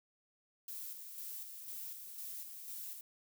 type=noise with tremolo; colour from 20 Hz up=violet; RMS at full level=-45 dBFS; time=0.68-3.01 s; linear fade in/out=2 ms; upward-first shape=square; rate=2 Hz; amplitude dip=40%; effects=none